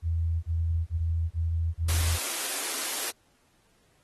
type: tone bursts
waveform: sine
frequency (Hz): 82.7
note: E2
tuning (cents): +6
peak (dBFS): -24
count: 5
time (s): 0.02-2.182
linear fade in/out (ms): 50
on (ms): 410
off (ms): 28
type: high-pass noise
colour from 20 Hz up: white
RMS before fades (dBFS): -31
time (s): 1.88-3.11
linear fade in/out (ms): 10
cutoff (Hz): 250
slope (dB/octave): 48
effects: pink hiss -67 dBFS RMS until 4.03 s + AAC 32 kbps